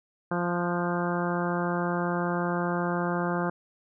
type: harmonic tone with a mistuned harmonic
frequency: 174.61 Hz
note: F3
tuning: in tune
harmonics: 1 / 2 / 3 / 4 / 5 / 6 / 7 / 8 / 9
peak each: -29 / -32 / -34 / -35 / -36 / -37 / -37 / -38 / -39 dBFS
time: 0.31-3.5 s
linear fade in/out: 5 ms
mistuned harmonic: 8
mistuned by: +26 cents
effects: none